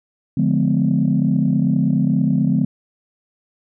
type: chord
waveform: sine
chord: D diminished seventh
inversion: none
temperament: just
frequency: 146.83 / 176.2 / 211.4 / 253.7 Hz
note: D3 / F3 / Ab3 / Cb4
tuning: 0 / +16 / +31 / +47 cents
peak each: -19 dBFS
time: 0.37-2.65 s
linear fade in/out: 5 ms
effects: tanh soft clip ceiling -6 dBFS